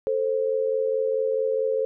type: tone pair together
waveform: sine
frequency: 442.5 / 527.1 Hz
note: A4 / C5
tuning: +10 / +13 cents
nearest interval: minor third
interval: 303 cents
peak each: -24 dBFS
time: 0.07-1.85 s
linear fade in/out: 0 ms
effects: none